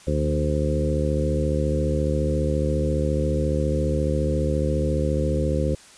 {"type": "harmonic tone with a mistuned harmonic", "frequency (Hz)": 74.5, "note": "D2", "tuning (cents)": 25, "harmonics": [1, 2, 3, 4, 5, 6, 7], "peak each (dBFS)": [-24, -26, -30, -30, -31, -32, -27], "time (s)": [0.07, 5.75], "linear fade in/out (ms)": 5, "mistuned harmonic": 2, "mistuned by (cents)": 23, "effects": ["white hiss -48 dBFS RMS until 5.97 s", "resampled to 22050 Hz"]}